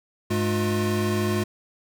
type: tone cluster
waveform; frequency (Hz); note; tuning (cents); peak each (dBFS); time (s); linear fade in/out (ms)
square; 101.3 / 211.3 / 357.4; G#2 / G#3 / F4; -43 / +30 / +40; -27; 0.3-1.44; 10
effects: none